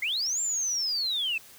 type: linear two-way sweep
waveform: sine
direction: up then down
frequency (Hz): 2000 to 7400 to 2542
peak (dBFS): -25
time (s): 0.02-1.38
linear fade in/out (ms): 5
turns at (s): 0.41
effects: tanh soft clip ceiling -21 dBFS + white hiss -51 dBFS RMS until 1.58 s